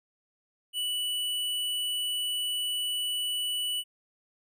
square tone, 2960 Hz, F#7, in tune, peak -29 dBFS, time 0.73-3.84 s, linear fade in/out 50 ms, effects none

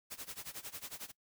white noise with tremolo, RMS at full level -43 dBFS, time 0.1-1.12 s, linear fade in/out 20 ms, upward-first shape sine, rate 11 Hz, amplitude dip 90%, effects noise-tail reverb RT60 0.1 s tail -22 dB re dry

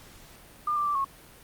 sine tone with pitch steps, 1203 / 1180 / 1169 / 1093 Hz, D6 / D6 / D6 / C#6, +41 / +8 / -8 / -25 cents, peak -24 dBFS, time 0.67-1.046 s, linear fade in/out 5 ms, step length 94 ms, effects pink hiss -51 dBFS RMS until 1.43 s + Opus 48 kbps

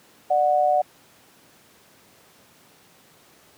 sine tone pair together, 594 / 736.1 Hz, D5 / F#5, +20 / -9 cents, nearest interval major third, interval 371 cents, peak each -21 / -18 dBFS, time 0.3-0.82 s, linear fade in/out 10 ms, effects pink hiss -54 dBFS RMS until 3.57 s + high-pass 150 Hz 12 dB/octave

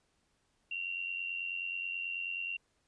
sine tone with amplitude modulation, 2754 Hz, F7, 25 cents flat, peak -32 dBFS, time 0.71-2.57 s, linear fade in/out 5 ms, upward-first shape sine, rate 89.3 Hz, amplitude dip 65%, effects pink hiss -75 dBFS RMS until 2.87 s + resampled to 22050 Hz

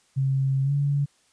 sine tone with pitch glide, 134.9 to 142.34 Hz, C#3 to C#3, -47 to +46 cents, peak -20 dBFS, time 0.16-1.06 s, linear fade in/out 20 ms, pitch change +93 cents, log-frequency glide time 0.63-0.72 s, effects white hiss -63 dBFS RMS until 1.32 s + resampled to 22050 Hz

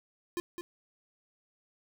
square tone with echo, 349.2 Hz, F4, in tune, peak -32 dBFS, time 0.37-0.4 s, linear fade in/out 0 ms, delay 210 ms, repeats 1, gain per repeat -6 dB, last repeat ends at 0.61 s, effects none

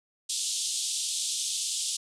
white band-pass noise, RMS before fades -31 dBFS, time 0.29-1.97 s, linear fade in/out 10 ms, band 3100 to 9400 Hz, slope 48 dB/octave, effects none

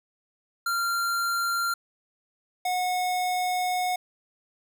square tone pair in turn, 1383 / 729 Hz, F6 / F#5, -17 / -26 cents, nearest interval major seventh, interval 1109 cents, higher first, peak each -25 dBFS, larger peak neither, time 0.66-1.74 / 2.65-3.96 s, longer second, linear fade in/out 5 ms, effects none

